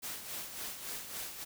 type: noise with tremolo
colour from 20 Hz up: white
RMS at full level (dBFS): -40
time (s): 0.02-1.45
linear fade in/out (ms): 20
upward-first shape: sine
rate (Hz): 3.6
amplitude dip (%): 55
effects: none